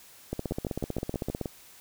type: two click trains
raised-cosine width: 2 ms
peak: -17 / -18 dBFS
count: 18 / 7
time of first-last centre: 0.33-1.413 / 0.51-1.458 s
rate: 15.7 / 6.33 Hz
effects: white hiss -53 dBFS RMS until 1.8 s